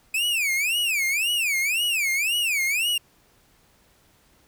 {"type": "tone with vibrato", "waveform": "45% pulse", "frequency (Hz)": 2489, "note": "D#7", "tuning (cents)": 0, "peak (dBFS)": -21, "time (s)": [0.14, 2.98], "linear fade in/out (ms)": 5, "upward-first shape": "sine", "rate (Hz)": 1.9, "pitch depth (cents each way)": 280, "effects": ["pink hiss -60 dBFS RMS until 4.47 s"]}